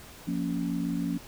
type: chord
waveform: sine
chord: Bb minor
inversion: second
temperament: just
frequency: 174.81 / 233.1 / 279.7 Hz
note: F3 / Bb3 / Db4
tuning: +2 / 0 / +16 cents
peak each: -31 / -33 / -31 dBFS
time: 0.27-1.18 s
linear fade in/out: 10 ms
effects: pink hiss -48 dBFS RMS until 1.27 s